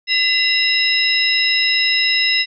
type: tone cluster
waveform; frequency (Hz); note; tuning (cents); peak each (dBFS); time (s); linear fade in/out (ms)
sine; 2023 / 2763 / 3867 / 5150; B6 / F7 / B7 / E8; +41 / -19 / -37 / -41; -19; 0.07-2.46; 50
effects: none